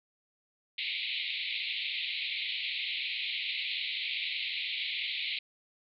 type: band-pass noise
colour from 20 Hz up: pink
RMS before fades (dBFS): -35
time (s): 0.78-5.39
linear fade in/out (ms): 5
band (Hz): 2100 to 4200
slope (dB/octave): 96
effects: none